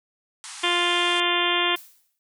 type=band-pass noise; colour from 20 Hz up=white; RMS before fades=-39 dBFS; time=0.44-1.2 s; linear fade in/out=0 ms; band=780 to 10000 Hz; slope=96 dB/octave
type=harmonic tone; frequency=350.1 Hz; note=F4; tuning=4 cents sharp; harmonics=1 / 2 / 3 / 4 / 5 / 6 / 7 / 8 / 9 / 10; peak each=-28 / -31 / -27 / -32 / -30 / -30 / -30 / -29 / -27 / -28 dBFS; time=0.63-1.76 s; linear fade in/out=10 ms
type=noise with exponential decay; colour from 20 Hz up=blue; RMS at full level=-40 dBFS; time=1.76-2.19 s; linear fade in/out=1 ms; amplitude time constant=93 ms
effects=none